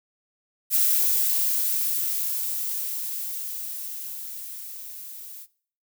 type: noise with level ramp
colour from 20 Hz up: violet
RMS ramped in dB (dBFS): -20 to -41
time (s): 0.7-5.47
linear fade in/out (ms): 50
effects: noise-tail reverb RT60 0.5 s tail -20 dB re dry